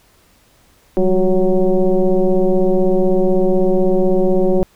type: tone with frequency modulation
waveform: sine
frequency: 180 Hz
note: F#3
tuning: 47 cents flat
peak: -10 dBFS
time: 0.97-4.63 s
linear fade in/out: 0 ms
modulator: 188 Hz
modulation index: 2
effects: pink hiss -53 dBFS RMS until 4.75 s